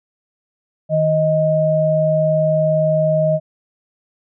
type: tone pair together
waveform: sine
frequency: 156.5 / 626 Hz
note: D#3 / D#5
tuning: +10 / +10 cents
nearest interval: 2 octaves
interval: 2400 cents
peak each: -18 / -14 dBFS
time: 0.89-3.4 s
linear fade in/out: 50 ms
effects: none